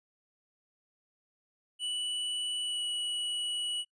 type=tone with pitch glide; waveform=square; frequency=2960 to 2936 Hz; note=F#7 to F#7; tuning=0 to -14 cents; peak=-32 dBFS; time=1.79-3.85 s; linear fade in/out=50 ms; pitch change=-14 cents; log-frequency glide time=2.63-2.83 s; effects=noise-tail reverb RT60 0.1 s tail -26 dB re dry + resampled to 22050 Hz